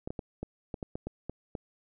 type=clicks; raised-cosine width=2 ms; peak=-22 dBFS; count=10; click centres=0.075 / 0.105 / 0.192 / 0.43 / 0.742 / 0.828 / 0.955 / 1.07 / 1.296 / 1.552 s; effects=none